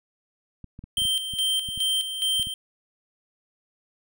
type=clicks; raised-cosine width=5 ms; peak=-28 dBFS; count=11; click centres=0.643 / 0.791 / 0.84 / 0.982 / 1.019 / 1.053 / 1.337 / 1.688 / 1.776 / 2.397 / 2.471 s
type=tone with tremolo; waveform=square; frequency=3136 Hz; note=G7; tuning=in tune; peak=-22 dBFS; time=0.97-2.54 s; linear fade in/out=2 ms; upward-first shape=square; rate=2.4 Hz; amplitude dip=60%
effects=none